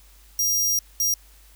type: tone bursts at uneven times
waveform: sawtooth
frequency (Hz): 5700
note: F8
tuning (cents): +34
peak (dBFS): -17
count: 2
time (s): 0.39-0.79 / 1-1.14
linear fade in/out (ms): 2
effects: added 50 Hz sine -50 dBFS peak until 1.55 s + white hiss -55 dBFS RMS until 1.55 s